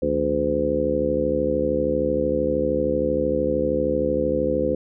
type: harmonic tone with a mistuned harmonic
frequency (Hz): 73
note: D2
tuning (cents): -10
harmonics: 1 / 2 / 3 / 4 / 5 / 6 / 7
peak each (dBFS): -32 / -34 / -29 / -27 / -28 / -28 / -22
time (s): 0.02-4.75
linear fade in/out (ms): 5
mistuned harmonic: 2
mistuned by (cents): +130
effects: none